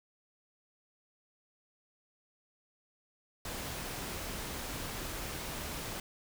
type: noise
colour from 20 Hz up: pink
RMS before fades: -40 dBFS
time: 3.45-6 s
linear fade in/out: 2 ms
effects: none